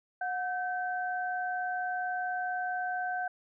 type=tone pair together; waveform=sine; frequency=729 / 1544.7 Hz; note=F#5 / G6; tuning=-26 / -26 cents; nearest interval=octave + minor second; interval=1300 cents; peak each=-32 / -35 dBFS; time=0.21-3.28 s; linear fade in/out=5 ms; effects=none

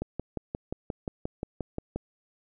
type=click train; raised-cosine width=2 ms; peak=-18 dBFS; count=12; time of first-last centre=0.02-1.96 s; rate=5.67 Hz; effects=none

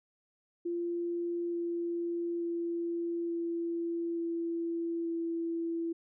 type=tone with pitch steps; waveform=sine; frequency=344.4 / 342.2 / 340.1 / 337.9 / 335.8 / 333.6 Hz; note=F4 / F4 / F4 / E4 / E4 / E4; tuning=-24 / -35 / -46 / +43 / +32 / +21 cents; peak=-31 dBFS; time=0.65-5.93 s; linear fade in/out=10 ms; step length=880 ms; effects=none

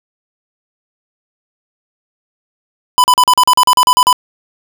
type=tone bursts; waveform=square; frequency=998 Hz; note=B5; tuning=18 cents sharp; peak=-6 dBFS; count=12; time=2.98-4.128 s; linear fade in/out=0 ms; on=59 ms; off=40 ms; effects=7-bit

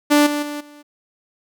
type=tone with level steps; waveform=sawtooth; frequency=293.7 Hz; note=D4; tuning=in tune; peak=-7 / -16 / -22 / -37 dBFS; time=0.1-0.83 s; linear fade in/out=20 ms; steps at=0.26 / 0.42 / 0.6 s; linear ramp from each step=10 ms; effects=none

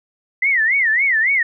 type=tone with vibrato; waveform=sine; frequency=1975.5 Hz; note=B6; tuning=in tune; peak=-13 dBFS; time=0.42-1.43 s; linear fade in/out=5 ms; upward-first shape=sine; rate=3.6 Hz; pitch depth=220 cents each way; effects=none

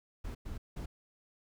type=noise bursts at uneven times; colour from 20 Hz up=brown; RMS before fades=-40 dBFS; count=3; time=0.24-0.35 / 0.45-0.58 / 0.76-0.86 s; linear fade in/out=10 ms; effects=none

